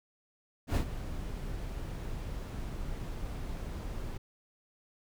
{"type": "noise with ADSR envelope", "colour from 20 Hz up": "brown", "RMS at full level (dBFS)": -25, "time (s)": [0.67, 4.18], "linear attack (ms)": 86, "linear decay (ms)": 88, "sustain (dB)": -13, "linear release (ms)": 11, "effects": []}